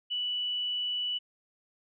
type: tone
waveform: sine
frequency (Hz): 2960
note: F#7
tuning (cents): 0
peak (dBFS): -29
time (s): 0.1-1.19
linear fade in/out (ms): 20
effects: none